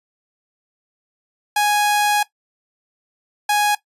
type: tone bursts at uneven times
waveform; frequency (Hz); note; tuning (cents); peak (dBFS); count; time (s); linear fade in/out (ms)
sawtooth; 830.6; G#5; 0; -11; 2; 1.56-2.23 / 3.49-3.75; 5
effects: noise-tail reverb RT60 0.1 s tail -17 dB re dry + resampled to 32000 Hz